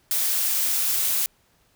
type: noise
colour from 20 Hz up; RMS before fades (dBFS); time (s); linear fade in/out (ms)
blue; -23; 0.11-1.26; 0
effects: pink hiss -63 dBFS RMS until 1.75 s